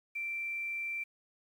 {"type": "tone with quantisation", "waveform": "sine", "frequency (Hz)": 2349, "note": "D7", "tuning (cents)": 0, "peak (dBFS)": -34, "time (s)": [0.15, 1.04], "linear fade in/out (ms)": 10, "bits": 10, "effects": []}